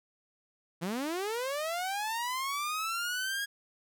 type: linear sweep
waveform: sawtooth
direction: up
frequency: 158.8 to 1653 Hz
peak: -28 dBFS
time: 0.81-3.46 s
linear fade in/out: 20 ms
effects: none